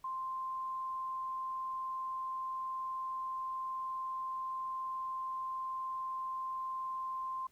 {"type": "tone", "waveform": "sine", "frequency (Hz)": 1046.5, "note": "C6", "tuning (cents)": 0, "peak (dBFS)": -36, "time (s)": [0.04, 7.47], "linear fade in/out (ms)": 5, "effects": ["pink hiss -70 dBFS RMS until 7.51 s"]}